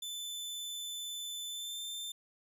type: tone with pitch glide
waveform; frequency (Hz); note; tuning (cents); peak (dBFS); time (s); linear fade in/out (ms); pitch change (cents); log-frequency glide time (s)
sawtooth; 3518 to 3569; A7 to A7; -1 to +24; -36; 0.02-2.12; 5; +25; 1.49-1.8
effects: none